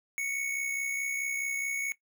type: tone with amplitude modulation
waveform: square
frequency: 2217 Hz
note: C#7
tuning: in tune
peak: -29 dBFS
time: 0.18-1.92 s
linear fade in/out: 0 ms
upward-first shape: sine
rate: 64.7 Hz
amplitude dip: 45%
effects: noise-tail reverb RT60 0.1 s tail -17 dB re dry